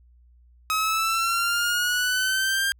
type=exponential sweep; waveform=sawtooth; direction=up; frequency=1271 to 1603 Hz; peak=-18 dBFS; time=0.7-2.72 s; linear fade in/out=0 ms; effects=added 60 Hz sine -52 dBFS peak until 2.79 s